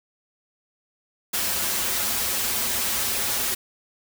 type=noise with comb filter; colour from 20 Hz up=white; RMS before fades=-25 dBFS; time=1.33-3.55 s; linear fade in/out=10 ms; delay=6.6 ms; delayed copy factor=-0.95; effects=none